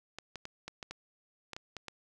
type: clicks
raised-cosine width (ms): 0.2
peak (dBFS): -24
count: 10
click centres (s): 0.186 / 0.357 / 0.454 / 0.68 / 0.828 / 0.91 / 1.533 / 1.565 / 1.767 / 1.883
effects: none